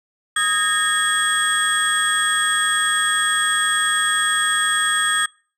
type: tone cluster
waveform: sine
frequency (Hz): 1254 / 1638 / 1836 / 3321 / 8370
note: D#6 / G#6 / A#6 / G#7 / C9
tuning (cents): +13 / -24 / -27 / -1 / 0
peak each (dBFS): -22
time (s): 0.36-5.26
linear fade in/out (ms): 5
effects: noise-tail reverb RT60 0.4 s tail -24 dB re dry + tanh soft clip ceiling -10 dBFS